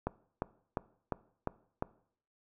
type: click train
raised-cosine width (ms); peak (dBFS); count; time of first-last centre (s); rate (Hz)
1; -18; 6; 0.07-1.824; 2.85
effects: noise-tail reverb RT60 0.6 s tail -20 dB re dry